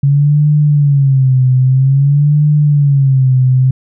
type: tone with vibrato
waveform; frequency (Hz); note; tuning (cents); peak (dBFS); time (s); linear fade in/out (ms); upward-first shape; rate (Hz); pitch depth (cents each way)
sine; 138.59; C#3; 0; -6; 0.03-3.71; 5; sine; 0.51; 130
effects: none